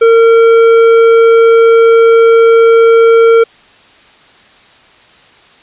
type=tone with tanh clipping; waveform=triangle; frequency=457.4 Hz; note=A#4; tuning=33 cents flat; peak=-4 dBFS; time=0.01-3.44 s; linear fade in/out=10 ms; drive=15 dB; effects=white hiss -42 dBFS RMS until 5.62 s + resampled to 8000 Hz